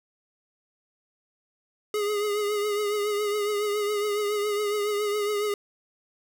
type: tone with vibrato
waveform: square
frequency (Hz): 415.3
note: G#4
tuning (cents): 0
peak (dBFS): -25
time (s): 1.94-5.54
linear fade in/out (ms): 2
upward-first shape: triangle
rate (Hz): 7.2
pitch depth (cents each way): 47
effects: none